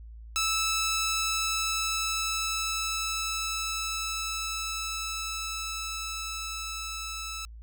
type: tone with level ramp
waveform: 10% pulse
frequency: 1312 Hz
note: E6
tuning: 9 cents flat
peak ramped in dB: -17 to -27 dBFS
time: 0.36-7.45 s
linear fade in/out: 0 ms
effects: added 56 Hz sine -42 dBFS peak until 7.62 s